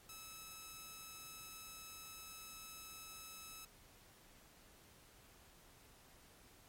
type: tone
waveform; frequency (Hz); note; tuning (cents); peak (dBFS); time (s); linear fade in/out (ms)
5% pulse; 1300; E6; -24; -39; 0.09-3.65; 2
effects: pink hiss -64 dBFS RMS until 6.68 s + MP3 64 kbps

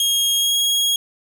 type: tone with pitch glide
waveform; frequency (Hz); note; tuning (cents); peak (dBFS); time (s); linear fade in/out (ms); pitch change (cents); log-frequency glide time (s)
sawtooth; 3260 to 3294; G#7 to G#7; -33 to -15; -13; 0-0.96; 2; +18; 0.35-0.55
effects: none

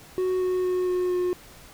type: tone with pitch steps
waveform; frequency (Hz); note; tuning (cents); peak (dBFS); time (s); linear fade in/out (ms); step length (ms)
triangle; 369.8 / 367.2 / 364.7 / 362.2 / 359.7; F#4 / F#4 / F#4 / F#4 / F#4; -1 / -13 / -25 / -37 / -49; -20; 0.18-1.33; 0; 230
effects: pink hiss -48 dBFS RMS until 1.73 s

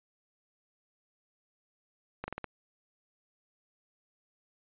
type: slowing click train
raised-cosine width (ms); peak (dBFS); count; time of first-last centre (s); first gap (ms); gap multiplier
0.5; -21; 5; 2.24-2.443; 40; 1.16
effects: resampled to 8000 Hz

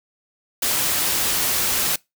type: noise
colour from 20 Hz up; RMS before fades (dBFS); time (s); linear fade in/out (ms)
white; -21; 0.62-1.96; 5
effects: noise-tail reverb RT60 0.2 s tail -24 dB re dry

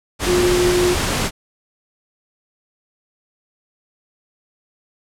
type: tone in noise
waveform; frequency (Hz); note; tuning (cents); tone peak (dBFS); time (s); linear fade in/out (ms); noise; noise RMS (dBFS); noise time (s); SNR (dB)
sine; 357.4; F4; +40; -14; 0.25-0.96; 50; pink; -20; 0.19-1.31; +3
effects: low-pass 10000 Hz 12 dB/octave

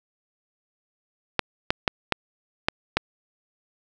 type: clicks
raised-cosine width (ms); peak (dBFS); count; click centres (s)
0.3; -3; 6; 1.393 / 1.705 / 1.878 / 2.123 / 2.685 / 2.97
effects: none

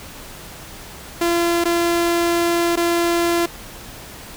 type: tone with dropouts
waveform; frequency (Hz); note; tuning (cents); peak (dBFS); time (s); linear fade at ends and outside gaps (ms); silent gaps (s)
sawtooth; 341.8; F4; -37; -12; 1.21-3.46; 5; 1.641-1.653 / 2.758-2.772
effects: pink hiss -37 dBFS RMS until 4.36 s

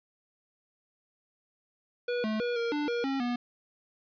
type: tone with pitch steps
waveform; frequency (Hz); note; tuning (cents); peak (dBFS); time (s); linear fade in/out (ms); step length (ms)
square; 486.1 / 216.6 / 482.5 / 467.1 / 295.1 / 475.3 / 271.3 / 242.8; B4 / A3 / B4 / A#4 / D4 / A#4 / C#4 / B3; -28 / -27 / -40 / +3 / +8 / +34 / -37 / -29; -29; 2.08-3.36; 5; 160
effects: resampled to 11025 Hz + 11-bit

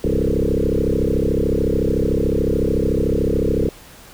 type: tone with frequency modulation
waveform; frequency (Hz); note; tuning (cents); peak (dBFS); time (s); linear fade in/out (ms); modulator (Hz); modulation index
sine; 248.7; B3; +12; -15; 0.04-3.69; 2; 33.7; 7.2
effects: pink hiss -43 dBFS RMS until 4.13 s

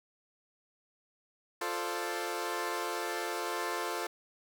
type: chord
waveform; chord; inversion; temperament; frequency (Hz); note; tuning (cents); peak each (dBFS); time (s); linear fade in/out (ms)
15% pulse; D minor seventh; first; equal; 349.2 / 440 / 523.3 / 587.3; F4 / A4 / C5 / D5; 0 / 0 / 0 / 0; -31 / -31 / -34 / -37; 1.61-4.07; 5
effects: none

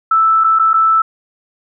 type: tone with dropouts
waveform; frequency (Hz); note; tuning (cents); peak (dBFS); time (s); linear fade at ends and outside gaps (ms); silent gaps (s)
sine; 1318.5; E6; 0; -8; 0.11-1.02; 5; 0.439-0.443 / 0.589-0.595 / 0.733-0.74
effects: none

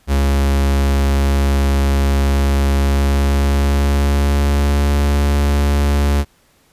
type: tone with pitch glide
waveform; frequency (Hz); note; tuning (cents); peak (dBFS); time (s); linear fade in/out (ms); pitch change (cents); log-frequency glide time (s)
45% pulse; 69.3 to 71.17; C#2 to C#2; 0 to +46; -12; 0.07-6.25; 50; +46; 2.69-4.92
effects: pink hiss -55 dBFS RMS until 6.72 s + resampled to 32000 Hz

